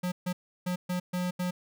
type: tone bursts at uneven times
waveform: square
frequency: 179.9 Hz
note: F#3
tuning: 48 cents flat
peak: -29 dBFS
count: 6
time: 0.03-0.12 / 0.26-0.33 / 0.66-0.76 / 0.89-1 / 1.13-1.31 / 1.39-1.51 s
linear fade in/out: 10 ms
effects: none